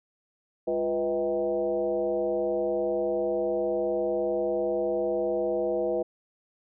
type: tone with frequency modulation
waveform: sine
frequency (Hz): 493.9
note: B4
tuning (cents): 0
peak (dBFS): -24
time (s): 0.67-6.03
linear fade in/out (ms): 10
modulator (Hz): 145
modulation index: 1.2
effects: none